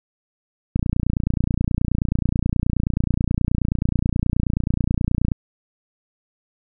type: click train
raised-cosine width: 5 ms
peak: -7 dBFS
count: 135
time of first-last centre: 0.76-5.318 s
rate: 29.4 Hz
effects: none